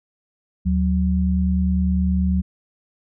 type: tone pair together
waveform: sine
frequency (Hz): 75.39 / 185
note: D2 / F#3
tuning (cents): +46 / 0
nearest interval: octave + major third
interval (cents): 1554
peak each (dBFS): -19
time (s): 0.65-2.42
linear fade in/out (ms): 20
effects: none